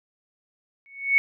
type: tone with exponential growth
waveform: sine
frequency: 2217 Hz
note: C#7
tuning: in tune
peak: -12 dBFS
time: 0.86-1.18 s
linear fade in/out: 0 ms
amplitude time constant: 69 ms
effects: none